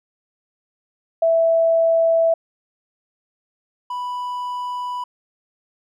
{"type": "tone pair in turn", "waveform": ["sine", "triangle"], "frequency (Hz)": [659.3, 987.8], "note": ["E5", "B5"], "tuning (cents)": [0, 0], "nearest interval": "perfect fifth", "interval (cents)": 700, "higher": "second", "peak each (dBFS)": [-13, -22], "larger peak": "first", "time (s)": [[1.22, 2.34], [3.9, 5.04]], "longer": "second", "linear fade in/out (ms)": 5, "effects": []}